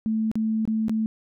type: tone with dropouts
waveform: sine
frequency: 220 Hz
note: A3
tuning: in tune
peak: -21 dBFS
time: 0.06-1.06 s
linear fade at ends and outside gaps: 0 ms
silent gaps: 0.315-0.355 / 0.653-0.676 / 0.883-0.895 s
effects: none